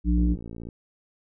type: harmonic tone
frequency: 59.5 Hz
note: A#1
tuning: 36 cents sharp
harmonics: 1 / 3 / 5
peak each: -20 / -25 / -27 dBFS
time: 0.04-0.37 s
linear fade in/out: 50 ms
type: click train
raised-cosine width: 3 ms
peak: -26 dBFS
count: 30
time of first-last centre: 0.18-0.688 s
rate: 57.1 Hz
effects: none